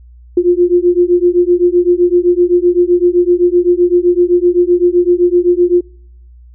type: beating tone pair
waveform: sine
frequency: 349.3 / 357.1 Hz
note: F4 / F4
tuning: 0 / +39 cents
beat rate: 7.8 Hz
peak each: -10 dBFS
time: 0.37-5.81 s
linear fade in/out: 5 ms
effects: noise-tail reverb RT60 0.7 s tail -25 dB re dry + added 60 Hz sine -36 dBFS peak until 6.54 s